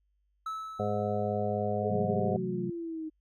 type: tone with exponential decay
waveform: triangle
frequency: 1304 Hz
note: E6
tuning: 19 cents flat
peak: -30 dBFS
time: 0.46-1.8 s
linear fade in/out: 5 ms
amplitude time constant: 290 ms
type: harmonic tone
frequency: 103.83 Hz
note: G#2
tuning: in tune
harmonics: 1 / 2 / 4 / 5 / 6 / 7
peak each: -35 / -35 / -35 / -35 / -35 / -35 dBFS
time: 0.79-2.37 s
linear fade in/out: 10 ms
type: exponential sweep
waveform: sine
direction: down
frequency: 434.3 to 311.1 Hz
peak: -34 dBFS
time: 1.82-3.1 s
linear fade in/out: 20 ms
type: chord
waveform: sine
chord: F# half-diminished seventh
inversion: second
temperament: equal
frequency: 130.81 / 164.81 / 185 / 220 Hz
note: C3 / E3 / F#3 / A3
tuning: 0 / 0 / 0 / 0 cents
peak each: -39 / -40 / -34 / -38 dBFS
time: 1.9-2.7 s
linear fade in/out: 5 ms
effects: added 50 Hz sine -70 dBFS peak until 3.2 s